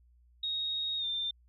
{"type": "tone with pitch glide", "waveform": "sine", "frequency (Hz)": [3753, 3588], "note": ["A#7", "A7"], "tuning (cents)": [11, 33], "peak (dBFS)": -31, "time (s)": [0.43, 1.31], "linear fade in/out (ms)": 5, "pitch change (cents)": -78, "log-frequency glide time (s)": [0.98, 1.06], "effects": ["added 60 Hz sine -60 dBFS peak until 1.48 s"]}